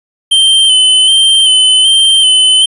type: tone with vibrato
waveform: square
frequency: 3089 Hz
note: G7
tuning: 26 cents flat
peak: -5 dBFS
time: 0.31-2.66 s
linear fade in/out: 10 ms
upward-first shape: square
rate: 1.3 Hz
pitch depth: 29 cents each way
effects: resampled to 24000 Hz